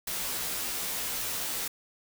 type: noise with comb filter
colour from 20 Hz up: white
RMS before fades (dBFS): -33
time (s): 0.07-1.68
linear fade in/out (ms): 5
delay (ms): 14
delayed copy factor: -0.85
effects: none